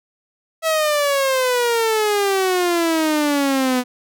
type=exponential sweep; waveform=sawtooth; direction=down; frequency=653 to 246.9 Hz; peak=-12 dBFS; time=0.62-3.84 s; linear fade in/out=50 ms; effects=none